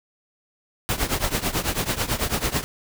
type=noise with tremolo; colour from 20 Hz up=pink; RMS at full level=-21 dBFS; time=0.89-2.64 s; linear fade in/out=0 ms; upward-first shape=triangle; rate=9.1 Hz; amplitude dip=90%; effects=none